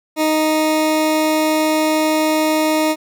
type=tone; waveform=20% pulse; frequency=311.1 Hz; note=D#4; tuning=in tune; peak=-9 dBFS; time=0.16-2.96 s; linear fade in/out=50 ms; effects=none